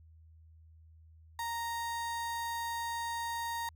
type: tone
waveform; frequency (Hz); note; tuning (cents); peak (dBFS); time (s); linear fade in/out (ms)
35% pulse; 931; A#5; -2; -33; 1.39-3.69; 2
effects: added 80 Hz sine -55 dBFS peak until 3.75 s